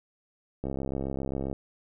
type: click train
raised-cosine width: 2 ms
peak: -19 dBFS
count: 61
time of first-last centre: 0.64-1.529 s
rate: 67.5 Hz
effects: none